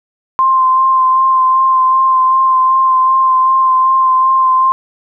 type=tone with vibrato; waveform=sine; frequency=1046.5 Hz; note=C6; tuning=in tune; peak=-7 dBFS; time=0.39-4.72 s; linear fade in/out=0 ms; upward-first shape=sine; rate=2.6 Hz; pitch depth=16 cents each way; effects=none